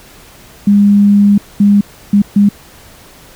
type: tone bursts at uneven times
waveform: sine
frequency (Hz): 203.1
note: G#3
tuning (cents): -38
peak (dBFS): -4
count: 4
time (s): 0.67-1.38 / 1.6-1.81 / 2.13-2.22 / 2.36-2.49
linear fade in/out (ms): 5
effects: pink hiss -39 dBFS RMS until 3.35 s

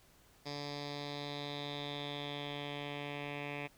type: tone with low-pass filter sweep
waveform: 10% pulse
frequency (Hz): 144.4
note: D3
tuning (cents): -29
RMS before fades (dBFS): -42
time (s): 0.45-3.68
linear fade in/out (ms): 20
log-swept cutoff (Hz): 4800 to 2600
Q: 5.8
effects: pink hiss -65 dBFS RMS until 3.77 s

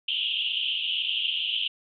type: band-pass noise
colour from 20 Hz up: pink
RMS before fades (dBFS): -28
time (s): 0.08-1.68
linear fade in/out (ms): 5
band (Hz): 2800 to 3300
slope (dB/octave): 96
effects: none

